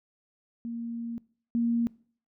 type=tone pair in turn; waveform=sine; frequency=233.1 / 234.1 Hz; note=A#3 / A#3; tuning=0 / +8 cents; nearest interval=unison; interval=8 cents; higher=second; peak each=-32 / -23 dBFS; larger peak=second; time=0.65-1.18 / 1.55-1.87 s; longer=first; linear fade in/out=0 ms; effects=noise-tail reverb RT60 0.5 s tail -23 dB re dry